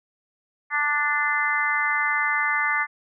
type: harmonic tone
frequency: 293.7 Hz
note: D4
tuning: in tune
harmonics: 3 / 4 / 5 / 6 / 7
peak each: -30 / -27 / -29 / -25 / -25 dBFS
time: 0.7-2.87 s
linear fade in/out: 50 ms
effects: none